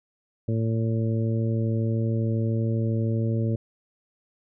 harmonic tone, 112.7 Hz, A2, 42 cents sharp, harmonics 1 / 2 / 3 / 4 / 5, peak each -23 / -29 / -33 / -35 / -37 dBFS, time 0.48-3.56 s, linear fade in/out 5 ms, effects none

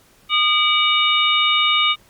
sine tone cluster, 1226 / 2298 / 2920 / 3680 Hz, D#6 / D7 / F#7 / A#7, -26 / -38 / -24 / -23 cents, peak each -19 dBFS, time 0.29-1.96 s, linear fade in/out 50 ms, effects pink hiss -53 dBFS RMS until 2.09 s + MP3 96 kbps

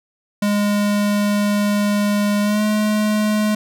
square tone with pitch glide, 205.7 to 212.2 Hz, G#3 to G#3, -16 to +38 cents, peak -16 dBFS, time 0.42-3.55 s, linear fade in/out 5 ms, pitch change +54 cents, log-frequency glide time 2.42-2.63 s, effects none

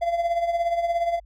triangle tone with tremolo, 684 Hz, F5, 36 cents flat, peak -16 dBFS, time 0.01-1.2 s, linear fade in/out 20 ms, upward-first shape triangle, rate 17 Hz, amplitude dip 70%, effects added 50 Hz sine -47 dBFS peak until 1.25 s

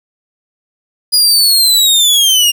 sawtooth linear sweep, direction down, 4938 to 2794 Hz, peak -4 dBFS, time 1.12-2.52 s, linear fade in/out 20 ms, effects 7-bit

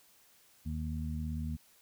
harmonic tone, 77.78 Hz, D#2, in tune, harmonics 1 / 2 / 3, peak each -36 / -40 / -40 dBFS, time 0.65-1.57 s, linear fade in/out 20 ms, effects white hiss -64 dBFS RMS until 1.81 s

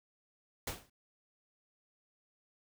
pink noise with exponential decay, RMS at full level -34 dBFS, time 0.67-0.9 s, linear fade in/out 5 ms, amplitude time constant 49 ms, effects none

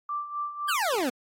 sine tone with tremolo, 1174.7 Hz, D6, in tune, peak -27 dBFS, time 0.09-0.76 s, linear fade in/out 2 ms, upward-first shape sine, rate 3.9 Hz, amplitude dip 70%
25% pulse exponential sweep, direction down, 1661.2 to 233.1 Hz, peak -21 dBFS, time 0.68-1.1 s, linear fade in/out 10 ms
effects AAC 48 kbps

